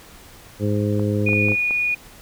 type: harmonic tone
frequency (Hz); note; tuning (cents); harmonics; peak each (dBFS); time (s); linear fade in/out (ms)
103.83; G#2; 0; 1 / 2 / 3 / 4 / 5; -21 / -24 / -26 / -27 / -28; 0.59-1.56; 50
type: clicks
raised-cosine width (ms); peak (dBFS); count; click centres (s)
1; -19; 6; 0.996 / 1.289 / 1.332 / 1.485 / 1.519 / 1.709
type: tone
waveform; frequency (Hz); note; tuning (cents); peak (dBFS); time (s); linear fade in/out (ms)
sine; 2454; D#7; -25; -18; 1.26-1.95; 10
effects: pink hiss -45 dBFS RMS until 2.21 s